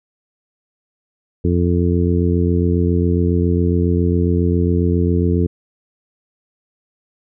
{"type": "harmonic tone", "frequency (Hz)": 87.31, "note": "F2", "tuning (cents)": 0, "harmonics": [1, 2, 3, 4, 5], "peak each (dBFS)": [-16, -19, -21, -22, -23], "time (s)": [1.44, 5.47], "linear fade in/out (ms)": 10, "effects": []}